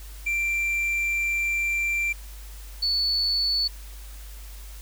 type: tone pair in turn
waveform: triangle / sine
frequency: 2358 / 4451 Hz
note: D7 / C#8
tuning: +6 / +6 cents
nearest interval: major seventh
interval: 1100 cents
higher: second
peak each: -21 dBFS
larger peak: neither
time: 0.26-2.13 / 2.82-3.68 s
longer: first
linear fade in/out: 10 ms
effects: added 50 Hz sine -38 dBFS peak until 4.81 s + white hiss -48 dBFS RMS until 4.81 s